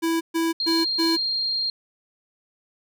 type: tone bursts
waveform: square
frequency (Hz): 329.6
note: E4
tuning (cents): 0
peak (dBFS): -21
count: 4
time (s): 0.02-1.17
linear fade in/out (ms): 20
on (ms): 190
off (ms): 130
type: tone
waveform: sine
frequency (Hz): 4210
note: C8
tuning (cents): +10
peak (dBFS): -22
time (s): 0.6-1.7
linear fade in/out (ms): 2
effects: none